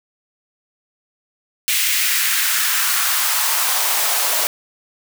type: noise with high-pass filter sweep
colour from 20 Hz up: white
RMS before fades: -18 dBFS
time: 1.68-4.47 s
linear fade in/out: 0 ms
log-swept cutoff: 2300 to 620 Hz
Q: 1.9
effects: none